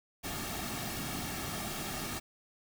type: noise with comb filter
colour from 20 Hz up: pink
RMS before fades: -38 dBFS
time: 0.23-2.2 s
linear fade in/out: 20 ms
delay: 2 ms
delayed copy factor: -0.6
effects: none